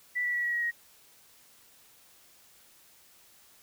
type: tone with pitch steps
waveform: sine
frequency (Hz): 1970 / 1953 / 1936.2 / 1919.5 / 1902.9 / 1886.5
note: B6 / B6 / B6 / B6 / A#6 / A#6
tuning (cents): -5 / -20 / -35 / -50 / +35 / +20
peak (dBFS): -27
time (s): 0.15-0.714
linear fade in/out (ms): 20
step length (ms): 94
effects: white hiss -59 dBFS RMS until 3.62 s